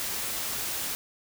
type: noise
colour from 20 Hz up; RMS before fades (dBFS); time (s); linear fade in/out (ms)
white; -32; 0-0.95; 0
effects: none